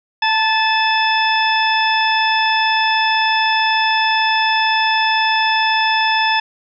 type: harmonic tone with a mistuned harmonic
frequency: 871 Hz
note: A5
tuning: 18 cents flat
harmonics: 1 / 2 / 3 / 4 / 6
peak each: -16 / -19 / -21 / -22 / -24 dBFS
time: 0.22-6.4 s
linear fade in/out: 5 ms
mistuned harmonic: 1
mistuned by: +31 cents
effects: none